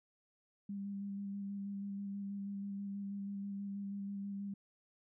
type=tone with vibrato; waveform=sine; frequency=199.4 Hz; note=G3; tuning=30 cents sharp; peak=-39 dBFS; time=0.69-4.54 s; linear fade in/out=5 ms; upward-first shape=square; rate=6.2 Hz; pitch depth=13 cents each way; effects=none